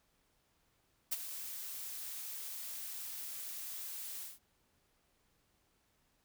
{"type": "noise with ADSR envelope", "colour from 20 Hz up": "blue", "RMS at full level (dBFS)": -33, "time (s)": [1.11, 4.39], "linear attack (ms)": 16, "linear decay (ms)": 27, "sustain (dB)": -11, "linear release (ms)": 180, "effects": ["pink hiss -75 dBFS RMS until 6.24 s"]}